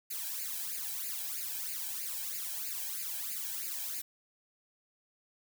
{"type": "noise with flanger", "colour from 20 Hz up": "blue", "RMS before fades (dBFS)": -38, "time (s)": [0.1, 4.02], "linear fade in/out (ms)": 10, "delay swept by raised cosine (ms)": [0.43, 1.28], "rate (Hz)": 3.1, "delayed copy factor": 1, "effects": []}